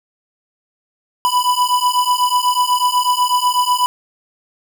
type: beating tone pair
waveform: square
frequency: 987.8 / 995.9 Hz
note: B5 / B5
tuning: 0 / +14 cents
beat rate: 8.1 Hz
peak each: -17 dBFS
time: 1.25-3.86 s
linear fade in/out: 0 ms
effects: none